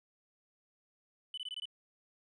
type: tone bursts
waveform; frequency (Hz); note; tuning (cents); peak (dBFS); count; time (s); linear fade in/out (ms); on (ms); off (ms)
sine; 2998; F#7; +22; -36; 6; 1.34-1.655; 2; 35; 21
effects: tanh soft clip ceiling -37 dBFS